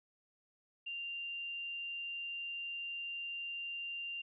sine tone, 2784 Hz, F7, 6 cents flat, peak -39 dBFS, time 0.86-4.22 s, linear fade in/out 10 ms, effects none

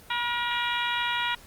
harmonic tone with a mistuned harmonic, 476.6 Hz, A#4, 38 cents sharp, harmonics 2 / 3 / 4 / 5 / 6 / 7 / 8, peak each -30 / -32 / -33 / -34 / -35 / -35 / -36 dBFS, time 0.1-1.35 s, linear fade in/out 5 ms, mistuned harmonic 2, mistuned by +21 cents, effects pink hiss -51 dBFS RMS until 1.46 s + Opus 32 kbps

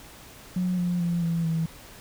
sine tone with pitch steps, 181.6 / 176.74 / 172 / 167.4 / 162.91 Hz, F#3 / F3 / F3 / E3 / E3, -32 / +21 / -26 / +27 / -20 cents, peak -22 dBFS, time 0.56-1.66 s, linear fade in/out 5 ms, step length 220 ms, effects tanh soft clip ceiling -18 dBFS + pink hiss -47 dBFS RMS until 2 s

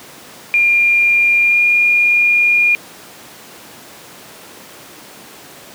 sine tone with pitch glide, 2400 to 2421 Hz, D7 to D#7, +37 to -48 cents, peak -9 dBFS, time 0.54-2.75 s, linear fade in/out 0 ms, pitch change +15 cents, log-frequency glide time 1.44-1.6 s, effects pink hiss -37 dBFS RMS until 5.74 s + high-pass 200 Hz 12 dB/octave

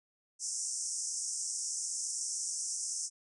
pink band-pass noise, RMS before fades -37 dBFS, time 0.39-3.1 s, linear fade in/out 50 ms, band 5400 to 9300 Hz, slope 96 dB/octave, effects none

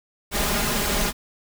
pink noise with comb filter, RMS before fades -23 dBFS, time 0.31-1.13 s, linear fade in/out 50 ms, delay 4.9 ms, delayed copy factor +0.65, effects none

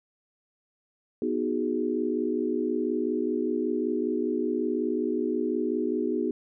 sine chord, G# minor seventh, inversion first, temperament equal with one note detuned, 246.2 / 311.1 / 370 / 415.3 Hz, B3 / D#4 / F#4 / G#4, -5 / 0 / 0 / 0 cents, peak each -30 / -30 / -30 / -31 dBFS, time 1.22-6.31 s, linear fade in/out 2 ms, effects none

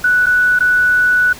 sine tone with dropouts, 1480 Hz, F#6, in tune, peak -9 dBFS, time 0.04-1.33 s, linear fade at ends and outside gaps 5 ms, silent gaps 0.26-0.266 / 0.59-0.605 s, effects pink hiss -34 dBFS RMS until 1.39 s

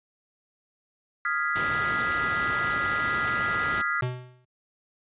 sine chord, F half-diminished seventh, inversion third, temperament equal, 1244.5 / 1396.9 / 1661.2 / 1975.5 Hz, Eb6 / F6 / Ab6 / Cb7, 0 / 0 / 0 / 0 cents, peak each -30 / -28 / -32 / -30 dBFS, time 1.25-4.01 s, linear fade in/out 2 ms
pink noise, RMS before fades -33 dBFS, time 1.55-3.82 s, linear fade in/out 10 ms
square tone with exponential decay, 125.3 Hz, B2, 25 cents sharp, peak -23 dBFS, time 4.02-4.45 s, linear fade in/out 5 ms, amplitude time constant 92 ms
effects high-pass 80 Hz 12 dB/octave + resampled to 8000 Hz

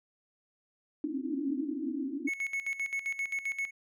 pink band-pass noise, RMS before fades -34 dBFS, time 1.04-2.29 s, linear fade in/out 0 ms, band 260 to 320 Hz, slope 96 dB/octave
triangle tone with tremolo, 2200 Hz, C#7, 14 cents flat, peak -28 dBFS, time 2.27-3.71 s, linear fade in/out 10 ms, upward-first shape square, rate 7.6 Hz, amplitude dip 75%
effects none

